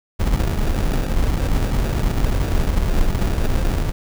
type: noise with sample-and-hold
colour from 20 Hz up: brown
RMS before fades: -18 dBFS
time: 0.19-3.92 s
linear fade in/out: 20 ms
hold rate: 1050 Hz
effects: none